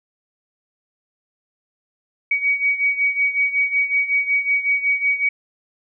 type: beating tone pair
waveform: sine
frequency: 2257 / 2262.4 Hz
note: C#7 / C#7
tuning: +31 / +35 cents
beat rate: 5.4 Hz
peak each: -18 / -22 dBFS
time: 2.31-5.29 s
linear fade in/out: 5 ms
effects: none

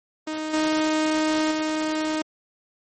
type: tone with level steps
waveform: sawtooth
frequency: 311.1 Hz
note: D#4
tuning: in tune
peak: -23 / -16 / -19 dBFS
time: 0.27-2.22 s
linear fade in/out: 5 ms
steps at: 0.53 / 1.51 s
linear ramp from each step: 10 ms
effects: MP3 32 kbps

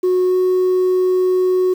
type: tone with pitch glide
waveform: sine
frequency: 365.9 to 368.2 Hz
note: F#4 to F#4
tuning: -19 to -8 cents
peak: -10 dBFS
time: 0.03-1.74 s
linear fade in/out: 10 ms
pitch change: +11 cents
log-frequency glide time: 0.26-0.36 s
effects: tanh soft clip ceiling -11 dBFS + 7-bit

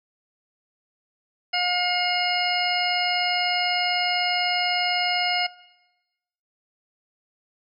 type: harmonic tone with a mistuned harmonic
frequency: 716 Hz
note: F5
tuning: 43 cents sharp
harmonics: 1 / 2 / 3 / 4 / 6 / 7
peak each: -27 / -31 / -27 / -27 / -31 / -28 dBFS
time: 1.53-5.47 s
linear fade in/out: 10 ms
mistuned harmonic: 7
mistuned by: +25 cents
effects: noise-tail reverb RT60 1.0 s tail -20 dB re dry

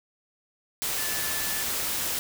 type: tone in noise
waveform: sine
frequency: 1745 Hz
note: A6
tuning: 15 cents flat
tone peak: -37 dBFS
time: 0.98-1.63 s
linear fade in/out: 0 ms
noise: white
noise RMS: -29 dBFS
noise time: 0.82-2.19 s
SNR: -11 dB
effects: none

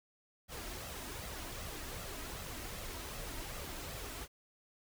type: noise with flanger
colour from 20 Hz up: pink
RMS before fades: -44 dBFS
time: 0.48-4.28 s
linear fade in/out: 50 ms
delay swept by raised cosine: 1.5 to 3.2 ms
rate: 2.6 Hz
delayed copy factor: +0.5
effects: none

